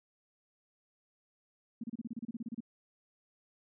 sine tone bursts, 230.7 Hz, A#3, 18 cents flat, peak -36 dBFS, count 14, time 1.81-2.605 s, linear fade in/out 5 ms, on 28 ms, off 31 ms, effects none

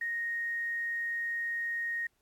sine tone with quantisation, 1864.7 Hz, A#6, in tune, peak -31 dBFS, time 0.01-2.07 s, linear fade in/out 5 ms, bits 10, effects pink hiss -75 dBFS RMS until 2.21 s + AAC 64 kbps

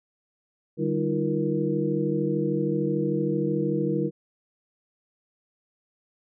sine tone cluster, 149.4 / 194.5 / 311.4 / 344.6 / 471.9 Hz, D3 / G3 / D#4 / F4 / A#4, +30 / -13 / +2 / -23 / +21 cents, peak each -29 dBFS, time 0.77-4.11 s, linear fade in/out 50 ms, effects none

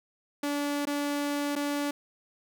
sawtooth tone with dropouts, 288.4 Hz, D4, 31 cents flat, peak -24 dBFS, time 0.43-1.91 s, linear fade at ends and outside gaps 5 ms, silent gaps 0.854-0.87 / 1.555-1.561 s, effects none

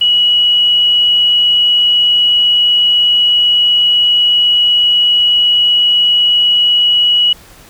sine tone, 2923 Hz, F#7, 22 cents flat, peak -7 dBFS, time 0.01-7.33 s, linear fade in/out 5 ms, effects pink hiss -40 dBFS RMS until 7.69 s

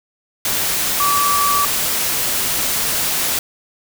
sine tone in noise, 1153 Hz, D6, 32 cents flat, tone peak -15 dBFS, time 1-1.65 s, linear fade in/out 2 ms, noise white, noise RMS -19 dBFS, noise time 0.45-3.39 s, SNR +1 dB, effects none

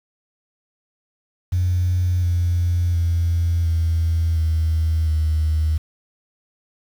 sine tone with pitch steps, 89.7 / 87.25 / 84.86 / 82.54 / 80.28 / 78.09 Hz, F2 / F2 / F2 / E2 / E2 / D#2, +47 / -1 / -49 / +3 / -45 / +7 cents, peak -15 dBFS, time 1.52-5.78 s, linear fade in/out 10 ms, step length 710 ms, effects tanh soft clip ceiling -12 dBFS + 7-bit

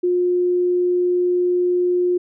sine tone, 357.1 Hz, F4, 39 cents sharp, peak -15 dBFS, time 0.03-2.18 s, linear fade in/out 10 ms, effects none

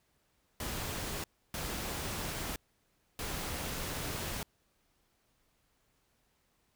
pink noise bursts at uneven times, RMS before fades -38 dBFS, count 3, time 0.6-1.24 / 1.54-2.56 / 3.19-4.43 s, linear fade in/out 2 ms, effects pink hiss -74 dBFS RMS until 6.75 s

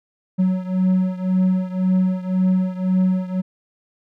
triangle beating tone pair, 185 / 186.9 Hz, F#3 / F#3, 0 / +18 cents, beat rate 1.9 Hz, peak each -16 / -19 dBFS, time 0.38-3.42 s, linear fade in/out 20 ms, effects none

